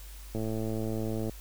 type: click train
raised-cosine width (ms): 2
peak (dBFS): -21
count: 105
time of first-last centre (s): 0.35-1.295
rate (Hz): 110
effects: added 50 Hz sine -43 dBFS peak until 1.4 s + white hiss -52 dBFS RMS until 1.4 s